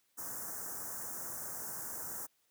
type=band-stop noise; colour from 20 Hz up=white; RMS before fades=-42 dBFS; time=0.17-2.27 s; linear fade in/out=20 ms; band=1700 to 5900 Hz; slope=48 dB/octave; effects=white hiss -75 dBFS RMS until 2.5 s + high-pass 80 Hz 12 dB/octave